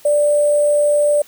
sine tone with sample-and-hold, 587.3 Hz, D5, in tune, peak -11 dBFS, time 0.05-1.22 s, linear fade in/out 5 ms, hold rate 8820 Hz, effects white hiss -46 dBFS RMS until 1.27 s

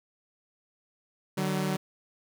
sawtooth tone pair together, 150 / 189.28 Hz, D3 / F#3, +37 / +40 cents, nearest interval major third, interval 403 cents, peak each -27 / -25 dBFS, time 1.37-1.77 s, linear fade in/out 10 ms, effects none

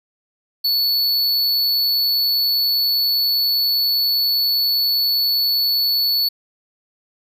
square tone, 4435 Hz, C#8, in tune, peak -16 dBFS, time 0.64-6.29 s, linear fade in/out 10 ms, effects none

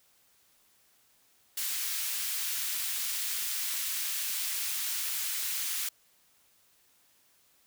white high-pass noise, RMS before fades -33 dBFS, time 1.57-5.89 s, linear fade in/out 5 ms, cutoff 1800 Hz, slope 12 dB/octave, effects white hiss -66 dBFS RMS until 7.66 s

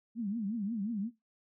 sine tone with vibrato, 214.5 Hz, A3, 44 cents flat, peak -32 dBFS, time 0.15-1.11 s, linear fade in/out 50 ms, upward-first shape triangle, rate 5.6 Hz, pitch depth 220 cents each way, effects noise-tail reverb RT60 0.2 s tail -19 dB re dry

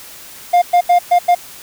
triangle tone bursts at uneven times, 706 Hz, F5, 19 cents sharp, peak -5 dBFS, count 5, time 0.53-0.62 / 0.73-0.81 / 0.89-0.99 / 1.11-1.19 / 1.28-1.35 s, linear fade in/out 10 ms, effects white hiss -36 dBFS RMS until 1.62 s

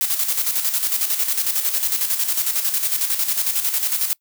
blue noise with tremolo, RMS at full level -19 dBFS, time 0.01-4.13 s, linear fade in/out 0 ms, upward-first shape square, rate 11 Hz, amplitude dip 55%, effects noise-tail reverb RT60 0.1 s tail -25 dB re dry

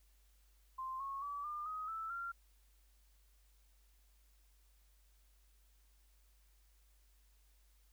sine tone with pitch steps, 1046.5 / 1096 / 1147.8 / 1202.1 / 1259 / 1318.5 / 1380.9 Hz, C6 / C#6 / D6 / D6 / D#6 / E6 / F6, 0 / -20 / -40 / +40 / +20 / 0 / -20 cents, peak -40 dBFS, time 0.78-2.32 s, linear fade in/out 10 ms, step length 220 ms, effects added 50 Hz sine -66 dBFS peak until 7.92 s + white hiss -75 dBFS RMS until 7.92 s

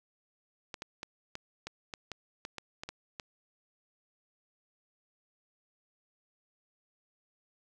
clicks, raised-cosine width 0.2 ms, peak -22 dBFS, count 12, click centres 0.742 / 0.821 / 1.031 / 1.354 / 1.67 / 1.938 / 2.117 / 2.451 / 2.583 / 2.835 / 2.89 / 3.198 s, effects none

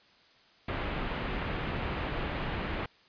pink low-pass noise, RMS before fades -34 dBFS, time 0.68-2.86 s, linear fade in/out 5 ms, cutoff 3000 Hz, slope 24 dB/octave, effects white hiss -61 dBFS RMS until 3.08 s + resampled to 11025 Hz

